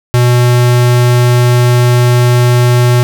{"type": "tone", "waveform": "square", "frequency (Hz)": 122.4, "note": "B2", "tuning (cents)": -15, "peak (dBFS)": -6, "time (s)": [0.14, 3.03], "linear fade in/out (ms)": 0, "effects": []}